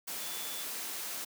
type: tone in noise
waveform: sine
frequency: 3470 Hz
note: A7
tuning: 25 cents flat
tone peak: -46 dBFS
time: 0.2-0.64 s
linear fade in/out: 10 ms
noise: white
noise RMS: -39 dBFS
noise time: 0.07-1.25 s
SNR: -10 dB
effects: high-pass 200 Hz 12 dB/octave